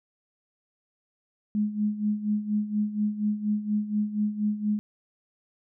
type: tone with tremolo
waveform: sine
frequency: 210 Hz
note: G#3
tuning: 19 cents sharp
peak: -21 dBFS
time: 1.55-4.79 s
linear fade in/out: 0 ms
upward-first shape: sine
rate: 4.2 Hz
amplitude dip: 75%
effects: none